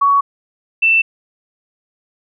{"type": "tone pair in turn", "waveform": "sine", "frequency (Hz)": [1122, 2669], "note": ["C#6", "E7"], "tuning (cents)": [21, 21], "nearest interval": "octave + minor third", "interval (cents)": 1500, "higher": "second", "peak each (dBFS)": -9, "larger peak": "neither", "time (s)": [[0.01, 0.21], [0.82, 1.02]], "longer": "neither", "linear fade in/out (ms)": 10, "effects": []}